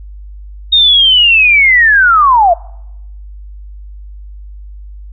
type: linear sweep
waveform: sine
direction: down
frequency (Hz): 3729 to 650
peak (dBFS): -4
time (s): 0.72-2.54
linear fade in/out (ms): 10
effects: noise-tail reverb RT60 0.9 s tail -25 dB re dry + added 50 Hz sine -27 dBFS peak until 5.12 s